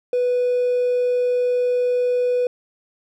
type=tone with hard clipping; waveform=triangle; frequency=493.9 Hz; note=B4; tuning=in tune; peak=-17 dBFS; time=0.13-2.47 s; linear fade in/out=2 ms; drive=4 dB; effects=none